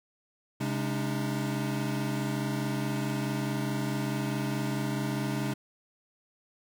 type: tone cluster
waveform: square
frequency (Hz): 134 / 206.4 / 282.8 / 307.5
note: C3 / G#3 / C#4 / D#4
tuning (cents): +42 / -10 / +35 / -20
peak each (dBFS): -33 / -35 / -38 / -37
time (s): 0.6-5.54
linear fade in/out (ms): 10
effects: none